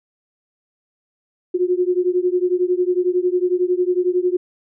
sine beating tone pair, 356.2 / 367.2 Hz, F4 / F#4, +34 / -13 cents, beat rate 11 Hz, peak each -18 / -19 dBFS, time 1.54-4.37 s, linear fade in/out 10 ms, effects none

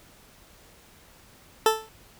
20% pulse tone with exponential decay, 440 Hz, A4, in tune, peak -9 dBFS, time 1.66-1.89 s, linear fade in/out 2 ms, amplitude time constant 50 ms, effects pink hiss -54 dBFS RMS until 2.19 s

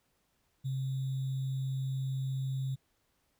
sine tone with sample-and-hold, 133 Hz, C3, 29 cents sharp, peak -31 dBFS, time 0.64-2.76 s, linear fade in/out 20 ms, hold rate 3675 Hz, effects pink hiss -75 dBFS RMS until 3.39 s

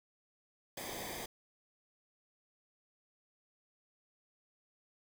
pink noise with comb filter, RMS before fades -43 dBFS, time 0.77-1.26 s, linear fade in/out 5 ms, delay 0.72 ms, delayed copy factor -0.7, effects none

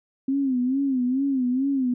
sine tone with vibrato, 262.3 Hz, C4, 4 cents sharp, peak -20 dBFS, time 0.28-1.94 s, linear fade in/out 5 ms, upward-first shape sine, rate 2.3 Hz, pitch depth 110 cents each way, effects none

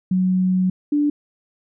sine tone pair in turn, 185 / 293.1 Hz, F#3 / D4, 0 / -3 cents, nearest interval minor sixth, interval 797 cents, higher second, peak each -15 dBFS, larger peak neither, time 0.11-0.7 / 0.92-1.1 s, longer first, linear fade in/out 5 ms, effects none

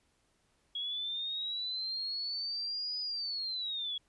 sine linear two-way sweep, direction up then down, 3313 to 4978 to 3325 Hz, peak -34 dBFS, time 0.75-3.98 s, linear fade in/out 5 ms, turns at 3 s, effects pink hiss -73 dBFS RMS until 4.08 s + resampled to 24000 Hz

